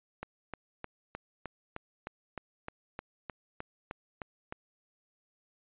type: click train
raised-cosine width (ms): 0.5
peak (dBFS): -23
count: 15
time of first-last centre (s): 0.23-4.524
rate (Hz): 3.26
effects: resampled to 8000 Hz